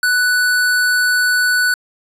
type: tone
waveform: square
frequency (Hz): 1486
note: F#6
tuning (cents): +7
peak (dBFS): -13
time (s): 0.03-1.74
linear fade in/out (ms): 2
effects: resampled to 32000 Hz